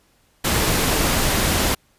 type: noise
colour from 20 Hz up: pink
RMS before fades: -19 dBFS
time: 0.44-1.75 s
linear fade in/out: 10 ms
effects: pink hiss -60 dBFS RMS until 1.98 s + resampled to 32000 Hz